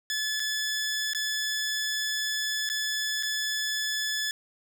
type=tone with dropouts; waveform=15% pulse; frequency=1724 Hz; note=A6; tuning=36 cents flat; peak=-21 dBFS; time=0.1-4.31 s; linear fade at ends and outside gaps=1 ms; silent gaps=0.397-0.401 / 1.134-1.148 / 2.691-2.699 / 3.227-3.232 s; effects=none